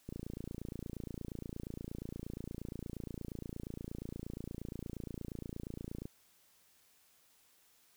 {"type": "click train", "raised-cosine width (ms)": 3, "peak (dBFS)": -29, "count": 171, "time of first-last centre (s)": [0.09, 6.055], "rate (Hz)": 28.5, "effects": ["white hiss -68 dBFS RMS until 7.96 s"]}